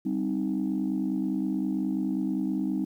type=chord; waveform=sine; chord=C minor; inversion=second; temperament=equal; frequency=196 / 261.6 / 311.1 Hz; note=G3 / C4 / Eb4; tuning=0 / 0 / 0 cents; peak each=-29 dBFS; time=0.05-2.85 s; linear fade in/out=10 ms; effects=tanh soft clip ceiling -19 dBFS + 10-bit